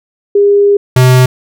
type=tone pair in turn; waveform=sine / square; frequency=405.1 / 127.6 Hz; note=G#4 / C3; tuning=-43 / -43 cents; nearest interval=octave + minor sixth; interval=2000 cents; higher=first; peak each=-4 dBFS; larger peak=neither; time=0.35-0.77 / 0.96-1.26 s; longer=first; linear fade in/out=5 ms; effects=none